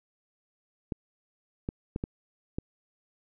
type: clicks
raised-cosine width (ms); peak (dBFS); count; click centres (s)
3; -18; 5; 0.922 / 1.689 / 1.961 / 2.039 / 2.585
effects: none